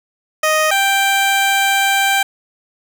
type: tone pair in turn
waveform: 15% pulse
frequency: 622.3 / 785.6 Hz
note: D#5 / G5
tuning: 0 / +4 cents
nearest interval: major third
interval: 404 cents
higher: second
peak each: -6 dBFS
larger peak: neither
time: 0.43-0.71 / 0.71-2.23 s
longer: second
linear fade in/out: 5 ms
effects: none